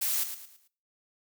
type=noise with echo; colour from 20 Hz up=blue; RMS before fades=-29 dBFS; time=0.01-0.24 s; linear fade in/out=10 ms; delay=110 ms; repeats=4; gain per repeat=-9 dB; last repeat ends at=0.68 s; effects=noise-tail reverb RT60 0.4 s tail -19 dB re dry